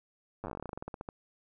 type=slowing click train; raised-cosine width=1 ms; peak=-25 dBFS; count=21; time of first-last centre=0.44-1.088 s; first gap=9 ms; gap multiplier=1.12; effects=none